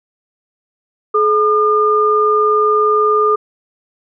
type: tone pair together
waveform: sine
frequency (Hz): 426.4 / 1209.4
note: G#4 / D#6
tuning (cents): +46 / -50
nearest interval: octave + tritone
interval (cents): 1804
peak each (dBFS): -13 / -12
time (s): 1.14-3.36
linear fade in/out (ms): 10
effects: none